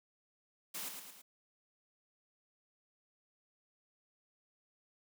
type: noise with echo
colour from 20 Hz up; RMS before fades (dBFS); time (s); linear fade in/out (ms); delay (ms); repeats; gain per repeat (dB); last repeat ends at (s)
white; -42; 0.74-0.89; 10; 110; 3; -5; 1.22
effects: high-pass 150 Hz 12 dB/octave